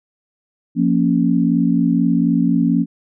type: chord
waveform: sine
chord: Bb minor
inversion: second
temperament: equal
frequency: 174.61 / 233.1 / 277.2 Hz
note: F3 / Bb3 / Db4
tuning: 0 / 0 / 0 cents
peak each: -17 dBFS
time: 0.75-2.86 s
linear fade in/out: 50 ms
effects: none